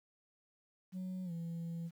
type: tone with pitch glide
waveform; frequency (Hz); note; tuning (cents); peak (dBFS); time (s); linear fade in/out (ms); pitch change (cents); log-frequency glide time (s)
sine; 185 to 167.7; F#3 to E3; 0 to +30; -36; 0.92-1.91; 50; -170; 1.24-1.32
effects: tanh soft clip ceiling -38 dBFS + 11-bit